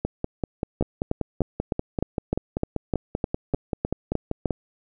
two click trains, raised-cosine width 2 ms, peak -11 / -9 dBFS, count 24 / 13, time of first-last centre 0.05-4.507 / 0.81-4.457 s, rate 5.16 / 3.29 Hz, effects none

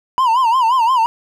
triangle tone with vibrato, 971 Hz, B5, 30 cents flat, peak -9 dBFS, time 0.18-1.06 s, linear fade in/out 0 ms, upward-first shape sine, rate 5.7 Hz, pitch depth 150 cents each way, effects none

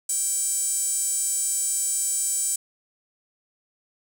sawtooth tone with high-pass filter, 784 Hz, G5, in tune, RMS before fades -25 dBFS, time 0.09-2.56 s, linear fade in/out 5 ms, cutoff 8100 Hz, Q 7.9, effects none

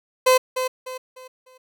30% pulse tone with echo, 513 Hz, C5, 34 cents flat, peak -10 dBFS, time 0.26-0.38 s, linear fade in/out 10 ms, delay 300 ms, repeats 4, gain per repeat -9 dB, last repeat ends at 1.58 s, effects none

